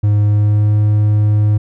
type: tone with pitch glide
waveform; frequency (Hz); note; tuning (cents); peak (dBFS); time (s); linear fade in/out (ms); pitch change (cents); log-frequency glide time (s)
triangle; 103.9 to 105.23; G#2 to G#2; +1 to +23; -7; 0.03-1.58; 10; +22; 0.23-0.76
effects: none